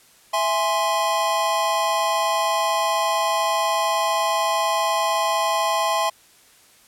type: chord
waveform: square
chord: E augmented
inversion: none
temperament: equal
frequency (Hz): 659.3 / 830.6 / 1046.5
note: E5 / G#5 / B#5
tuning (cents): 0 / 0 / 0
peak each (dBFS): -25 / -25 / -23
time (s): 0.33-6.1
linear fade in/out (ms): 10
effects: white hiss -53 dBFS RMS until 6.87 s + low-pass 12000 Hz 12 dB/octave